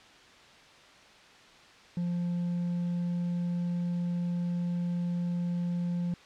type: tone with hard clipping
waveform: sine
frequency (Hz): 174.61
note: F3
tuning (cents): 0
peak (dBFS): -29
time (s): 1.97-6.14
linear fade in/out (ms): 2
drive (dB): 2
effects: white hiss -54 dBFS RMS until 6.25 s + low-pass 4000 Hz 12 dB/octave